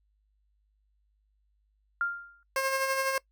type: tone with exponential decay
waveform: sine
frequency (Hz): 1396.9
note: F6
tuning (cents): 0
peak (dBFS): -23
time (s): 2.01-2.43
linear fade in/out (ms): 1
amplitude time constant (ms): 90
type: tone with tremolo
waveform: 15% pulse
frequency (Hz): 535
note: C5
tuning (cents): +38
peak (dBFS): -19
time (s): 2.56-3.18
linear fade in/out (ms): 2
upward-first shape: sine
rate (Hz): 12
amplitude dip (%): 40
effects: noise-tail reverb RT60 0.1 s tail -22 dB re dry + added 51 Hz sine -68 dBFS peak until 3.31 s